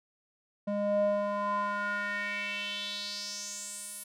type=tone with band-pass filter sweep; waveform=square; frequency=204.4 Hz; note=G#3; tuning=27 cents flat; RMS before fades=-33 dBFS; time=0.67-4.04 s; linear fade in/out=10 ms; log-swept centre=440 to 11000 Hz; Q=4.1; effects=none